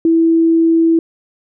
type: tone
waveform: sine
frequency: 328.9 Hz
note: E4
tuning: 4 cents flat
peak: -8 dBFS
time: 0.05-0.99 s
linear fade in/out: 2 ms
effects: none